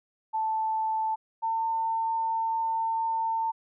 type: tone pair in turn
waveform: sine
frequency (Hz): 880 / 901.1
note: A5 / A5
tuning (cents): 0 / +41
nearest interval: unison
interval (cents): 41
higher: second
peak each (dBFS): -25 / -25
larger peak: neither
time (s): 0.33-1.16 / 1.42-3.52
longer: second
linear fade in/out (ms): 20
effects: none